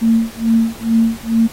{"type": "tone with tremolo", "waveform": "sine", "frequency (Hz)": 227.1, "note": "A#3", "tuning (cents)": -45, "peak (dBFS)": -8, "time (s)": [0.01, 1.48], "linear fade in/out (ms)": 20, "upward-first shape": "sine", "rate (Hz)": 2.3, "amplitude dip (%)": 100, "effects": ["pink hiss -36 dBFS RMS until 1.52 s", "AAC 48 kbps"]}